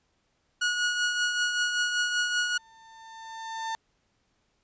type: tone with tremolo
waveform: sawtooth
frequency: 1453 Hz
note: F#6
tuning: 32 cents flat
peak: -19 dBFS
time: 0.61-2.58 s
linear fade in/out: 10 ms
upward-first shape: triangle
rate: 5.2 Hz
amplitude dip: 50%
type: tone with exponential growth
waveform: 35% pulse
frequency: 897 Hz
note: A5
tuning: 33 cents sharp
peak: -27 dBFS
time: 2.04-3.75 s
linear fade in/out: 0 ms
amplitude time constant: 370 ms
effects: pink hiss -72 dBFS RMS until 4.63 s + resampled to 16000 Hz